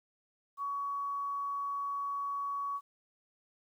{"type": "tone", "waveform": "sine", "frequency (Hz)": 1125, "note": "C#6", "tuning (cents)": 25, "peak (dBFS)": -33, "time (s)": [0.57, 2.81], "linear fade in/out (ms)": 50, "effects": ["11-bit"]}